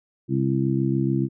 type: harmonic tone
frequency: 66.9 Hz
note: C2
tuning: 39 cents sharp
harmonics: 2 / 3 / 4 / 5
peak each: -23 / -26 / -27 / -25 dBFS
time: 0.28-1.29 s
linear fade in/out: 50 ms
effects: none